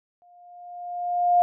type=tone with exponential growth; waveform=sine; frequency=707 Hz; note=F5; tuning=21 cents sharp; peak=-13 dBFS; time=0.22-1.42 s; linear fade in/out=0 ms; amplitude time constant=260 ms; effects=none